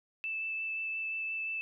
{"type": "tone with vibrato", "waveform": "sine", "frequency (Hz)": 2637, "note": "E7", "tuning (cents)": 0, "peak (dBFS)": -33, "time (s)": [0.24, 1.61], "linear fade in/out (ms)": 0, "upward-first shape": "sine", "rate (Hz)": 5.7, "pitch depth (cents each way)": 8, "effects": []}